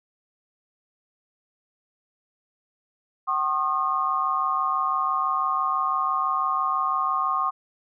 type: tone cluster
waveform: sine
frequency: 762 / 1077 / 1223 Hz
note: G5 / C6 / D#6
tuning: -49 / +50 / -30 cents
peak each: -31 / -24 / -25 dBFS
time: 3.27-7.51 s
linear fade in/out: 20 ms
effects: none